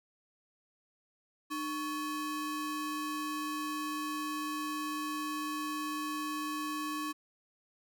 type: ring-modulated tone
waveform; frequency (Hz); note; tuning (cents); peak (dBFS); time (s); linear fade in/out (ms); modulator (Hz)
square; 709; F5; +26; -32; 1.5-7.13; 20; 406
effects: none